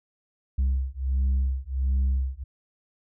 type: beating tone pair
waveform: sine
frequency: 65.41 / 66.81 Hz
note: C2 / C2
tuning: 0 / +37 cents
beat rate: 1.4 Hz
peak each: -23 dBFS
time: 0.58-2.44 s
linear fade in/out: 10 ms
effects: tanh soft clip ceiling -19 dBFS